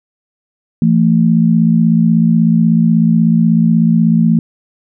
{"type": "tone pair together", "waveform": "sine", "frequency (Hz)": [168.18, 224.5], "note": ["E3", "A3"], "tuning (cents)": [35, 35], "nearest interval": "perfect fourth", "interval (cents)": 500, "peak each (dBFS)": -10, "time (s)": [0.82, 4.39], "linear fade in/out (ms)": 2, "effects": []}